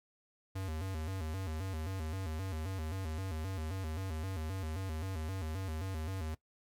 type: tone with vibrato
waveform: square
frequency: 86.6 Hz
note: F2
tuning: 14 cents flat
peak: -37 dBFS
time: 0.55-6.35 s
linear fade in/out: 10 ms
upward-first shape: square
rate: 3.8 Hz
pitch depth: 170 cents each way
effects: noise-tail reverb RT60 0.1 s tail -19 dB re dry + MP3 96 kbps